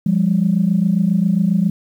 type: tone pair together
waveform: sine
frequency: 174.19 / 201.6 Hz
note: F3 / G3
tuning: -4 / +49 cents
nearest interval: minor third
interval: 253 cents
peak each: -15 dBFS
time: 0.06-1.7 s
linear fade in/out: 5 ms
effects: tanh soft clip ceiling -5 dBFS + 8-bit